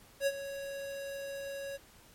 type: tone with ADSR envelope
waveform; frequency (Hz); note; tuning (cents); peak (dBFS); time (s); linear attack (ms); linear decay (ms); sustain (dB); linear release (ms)
square; 554.4; C#5; 0; -26; 0.2-1.78; 66; 46; -13; 26
effects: pink hiss -59 dBFS RMS until 2.14 s + MP3 64 kbps